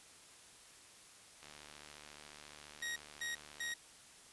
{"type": "click train", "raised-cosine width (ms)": 0.2, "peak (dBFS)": -35, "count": 171, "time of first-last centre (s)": [1.43, 3.718], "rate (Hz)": 74.3}
{"type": "tone bursts", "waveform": "sawtooth", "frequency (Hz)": 1885, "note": "A#6", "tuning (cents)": 19, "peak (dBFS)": -35, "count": 3, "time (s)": [2.82, 3.74], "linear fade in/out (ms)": 5, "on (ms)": 140, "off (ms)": 250}
{"effects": ["white hiss -59 dBFS RMS until 4.32 s", "resampled to 24000 Hz"]}